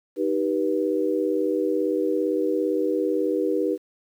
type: chord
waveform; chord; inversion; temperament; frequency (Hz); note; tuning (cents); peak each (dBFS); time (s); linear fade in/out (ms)
sine; Eb augmented; none; just; 311.1 / 388.9 / 486.1; Eb4 / G4 / B4; 0 / -14 / -28; -25; 0.16-3.78; 50
effects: 9-bit